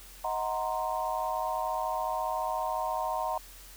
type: chord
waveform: sine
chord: C half-diminished seventh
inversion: first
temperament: equal with one note detuned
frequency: 630.2 / 740 / 932.3 / 1046.5 Hz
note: Eb5 / Gb5 / Bb5 / C6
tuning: +22 / 0 / 0 / 0 cents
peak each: -35 / -34 / -33 / -36 dBFS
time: 0.24-3.38 s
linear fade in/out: 5 ms
effects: added 43 Hz sine -51 dBFS peak until 3.76 s + white hiss -51 dBFS RMS until 3.76 s